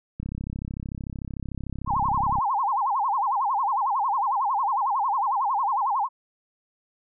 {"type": "click train", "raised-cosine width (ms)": 5, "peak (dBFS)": -20, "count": 74, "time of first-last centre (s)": [0.2, 2.386], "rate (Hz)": 33.4}
{"type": "tone with vibrato", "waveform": "sine", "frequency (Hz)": 930, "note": "A#5", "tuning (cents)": -4, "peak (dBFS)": -21, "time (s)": [1.86, 6.09], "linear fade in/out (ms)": 50, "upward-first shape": "sine", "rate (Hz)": 11, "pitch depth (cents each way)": 280}
{"effects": []}